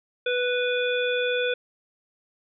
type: harmonic tone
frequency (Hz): 493.9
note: B4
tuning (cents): 0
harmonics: 1 / 3 / 5 / 7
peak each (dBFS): -24 / -29 / -31 / -32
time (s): 0.26-1.54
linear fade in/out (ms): 5
effects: none